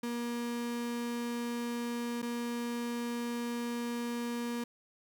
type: tone with dropouts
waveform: 35% pulse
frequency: 237.8 Hz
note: A#3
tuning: 35 cents sharp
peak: -32 dBFS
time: 0.03-4.64 s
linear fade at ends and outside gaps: 5 ms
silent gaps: 2.219-2.226 s
effects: none